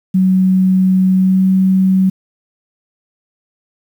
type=tone with pitch glide; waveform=sine; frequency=187.1 to 188.95 Hz; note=F#3 to F#3; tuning=+20 to +37 cents; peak=-8 dBFS; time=0.14-2.1 s; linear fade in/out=10 ms; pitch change=+17 cents; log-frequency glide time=1.14-1.46 s; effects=7-bit